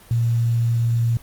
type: tone with quantisation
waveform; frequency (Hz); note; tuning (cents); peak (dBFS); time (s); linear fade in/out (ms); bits
sine; 117; A#2; +7; -16; 0.11-1.17; 0; 7
effects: pink hiss -47 dBFS RMS until 1.22 s + Opus 32 kbps